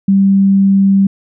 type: tone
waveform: sine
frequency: 195.6 Hz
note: G3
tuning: 4 cents flat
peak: -6 dBFS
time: 0.08-1.07 s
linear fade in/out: 5 ms
effects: none